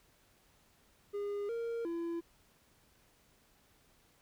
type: tone with pitch steps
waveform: triangle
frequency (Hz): 407.5 / 464.2 / 337.3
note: G#4 / A#4 / E4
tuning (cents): -33 / -7 / +40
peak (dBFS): -33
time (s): 1.13-2.21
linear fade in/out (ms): 20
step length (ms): 360
effects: pink hiss -68 dBFS RMS until 4.21 s

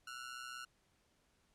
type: ring-modulated tone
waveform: sawtooth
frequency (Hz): 1405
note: F6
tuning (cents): +10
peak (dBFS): -39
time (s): 0.07-0.65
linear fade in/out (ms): 5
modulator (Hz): 62.6
effects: pink hiss -75 dBFS RMS until 1.54 s + low-pass 10000 Hz 12 dB/octave

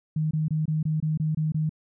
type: tone bursts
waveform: sine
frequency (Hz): 155.56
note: D#3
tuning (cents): 0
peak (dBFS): -22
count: 9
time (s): 0.16-1.694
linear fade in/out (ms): 5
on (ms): 150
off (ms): 23
effects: none

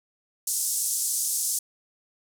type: band-pass noise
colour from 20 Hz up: white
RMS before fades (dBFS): -27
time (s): 0.47-1.59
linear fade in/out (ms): 5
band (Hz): 6100 to 11000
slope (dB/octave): 24
effects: none

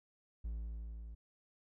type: tone with level ramp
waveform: triangle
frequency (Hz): 55.9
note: A1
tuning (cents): +28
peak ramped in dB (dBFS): -35 to -44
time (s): 0.44-1.15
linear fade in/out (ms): 10
effects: none

